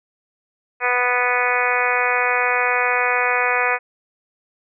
harmonic tone, 246.9 Hz, B3, in tune, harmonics 2 / 3 / 4 / 5 / 6 / 7 / 8 / 9 / 10, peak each -25 / -25 / -25 / -25 / -25 / -25 / -25 / -25 / -25 dBFS, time 0.8-3.79 s, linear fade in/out 50 ms, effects none

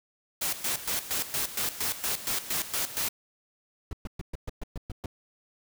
white noise with tremolo, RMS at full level -29 dBFS, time 0.41-3.09 s, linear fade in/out 10 ms, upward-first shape square, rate 4.3 Hz, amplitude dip 75%
brown noise bursts, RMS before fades -33 dBFS, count 9, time 3.91-5.059 s, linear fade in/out 2 ms, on 21 ms, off 120 ms
effects none

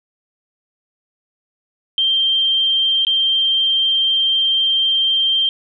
sine tone with dropouts, 3158 Hz, G7, 12 cents sharp, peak -13 dBFS, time 1.98-5.49 s, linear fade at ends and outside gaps 1 ms, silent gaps 3.05-3.068 s, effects none

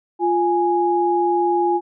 sine tone pair together, 349.2 / 830.6 Hz, F4 / G#5, 0 / 0 cents, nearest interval octave + minor third, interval 1500 cents, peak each -18 dBFS, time 0.19-1.81 s, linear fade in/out 50 ms, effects none

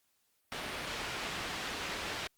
white low-pass noise, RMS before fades -39 dBFS, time 0.52-2.27 s, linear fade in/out 0 ms, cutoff 3200 Hz, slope 12 dB/octave, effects white hiss -75 dBFS RMS until 2.37 s + Opus 48 kbps

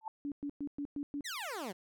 sine tone with exponential growth, 880 Hz, A5, in tune, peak -32 dBFS, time 0.01-0.08 s, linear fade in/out 2 ms, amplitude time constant 15 ms
sine tone bursts, 286.7 Hz, D4, 42 cents flat, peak -35 dBFS, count 6, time 0.25-1.208 s, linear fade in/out 0 ms, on 68 ms, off 110 ms
15% pulse exponential sweep, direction down, 2146 to 170.3 Hz, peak -32 dBFS, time 1.24-1.73 s, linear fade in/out 20 ms
effects none

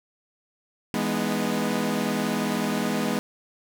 sawtooth chord, E major seventh, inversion none, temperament equal with one note detuned, 164.81 / 207.7 / 246.9 / 307 Hz, E3 / G#3 / B3 / D#4, 0 / 0 / 0 / -23 cents, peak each -29 / -23 / -24 / -29 dBFS, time 0.94-3.19 s, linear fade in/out 0 ms, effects none

